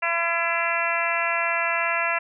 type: harmonic tone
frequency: 337.4 Hz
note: E4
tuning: 40 cents sharp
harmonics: 2 / 3 / 4 / 5 / 6 / 7 / 8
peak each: -29 / -29 / -29 / -29 / -29 / -29 / -29 dBFS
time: 0.02-2.19 s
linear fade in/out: 10 ms
effects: none